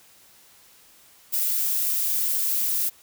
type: noise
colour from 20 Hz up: violet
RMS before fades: -24 dBFS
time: 1.32-2.9 s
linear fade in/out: 20 ms
effects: white hiss -54 dBFS RMS until 3.02 s